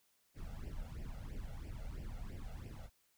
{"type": "noise with flanger", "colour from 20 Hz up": "brown", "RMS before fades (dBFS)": -45, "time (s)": [0.34, 2.9], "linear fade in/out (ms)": 50, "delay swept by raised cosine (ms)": [0.38, 1.48], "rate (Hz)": 3, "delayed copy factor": 1, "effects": ["white hiss -75 dBFS RMS until 3.17 s"]}